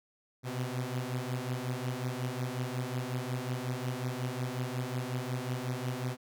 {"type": "beating tone pair", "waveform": "sawtooth", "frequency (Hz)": [123.47, 128.97], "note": ["B2", "C3"], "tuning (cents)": [0, -25], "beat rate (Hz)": 5.5, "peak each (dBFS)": [-32, -32], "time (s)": [0.43, 6.17], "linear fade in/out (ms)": 50, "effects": []}